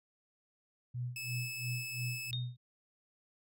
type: tone with tremolo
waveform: sine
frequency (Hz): 123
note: B2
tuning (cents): -7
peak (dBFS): -34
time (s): 0.94-2.57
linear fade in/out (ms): 10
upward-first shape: sine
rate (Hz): 2.9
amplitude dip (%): 95
type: tone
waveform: sawtooth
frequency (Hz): 2607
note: E7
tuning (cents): -20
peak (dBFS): -36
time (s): 1.16-2.31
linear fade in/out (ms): 2
type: tone with exponential decay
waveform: sine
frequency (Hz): 3697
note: A#7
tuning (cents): -15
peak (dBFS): -33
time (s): 2.33-2.56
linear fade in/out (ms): 0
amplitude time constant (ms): 48
effects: none